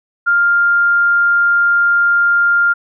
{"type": "tone", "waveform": "sine", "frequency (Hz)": 1400, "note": "F6", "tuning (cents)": 4, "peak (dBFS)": -9, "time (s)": [0.26, 2.74], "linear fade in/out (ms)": 20, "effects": []}